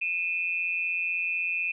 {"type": "tone pair together", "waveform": "sine", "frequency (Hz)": [2461, 2637], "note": ["D#7", "E7"], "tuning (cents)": [-20, 0], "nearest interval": "minor second", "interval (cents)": 120, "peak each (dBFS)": [-28, -30], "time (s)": [0.01, 1.72], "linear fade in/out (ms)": 10, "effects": []}